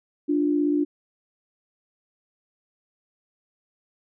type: tone pair together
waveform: sine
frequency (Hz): 293.7 / 350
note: D4 / F4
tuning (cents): 0 / +4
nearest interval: minor third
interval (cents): 304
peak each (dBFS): -20 / -26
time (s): 0.28-0.85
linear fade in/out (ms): 20
effects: none